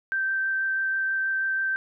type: tone with vibrato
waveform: sine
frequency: 1560 Hz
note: G6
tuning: 9 cents flat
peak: -23 dBFS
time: 0.12-1.76 s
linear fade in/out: 0 ms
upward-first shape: sine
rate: 6.2 Hz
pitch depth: 8 cents each way
effects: none